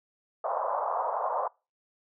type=band-pass noise; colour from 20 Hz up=white; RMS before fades=-30 dBFS; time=0.44-1.48 s; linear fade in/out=5 ms; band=530 to 1100 Hz; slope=48 dB/octave; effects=noise-tail reverb RT60 0.3 s tail -26 dB re dry